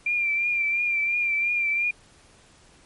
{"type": "tone with vibrato", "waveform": "sine", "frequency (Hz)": 2376, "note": "D7", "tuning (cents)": 20, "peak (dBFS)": -21, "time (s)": [0.06, 1.91], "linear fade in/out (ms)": 5, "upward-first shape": "triangle", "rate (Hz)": 2.9, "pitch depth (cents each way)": 48, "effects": ["pink hiss -55 dBFS RMS until 2.85 s", "MP3 48 kbps"]}